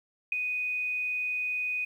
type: tone with ADSR envelope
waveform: sine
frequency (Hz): 2489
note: D#7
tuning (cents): 0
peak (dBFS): -21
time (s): 0.32-1.85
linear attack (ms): 4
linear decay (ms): 6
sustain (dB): -7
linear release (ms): 8
effects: 10-bit